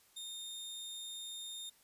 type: tone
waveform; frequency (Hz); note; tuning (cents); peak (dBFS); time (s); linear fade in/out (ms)
sawtooth; 3658; A#7; -33; -40; 0.16-1.7; 10
effects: white hiss -67 dBFS RMS until 1.83 s + resampled to 32000 Hz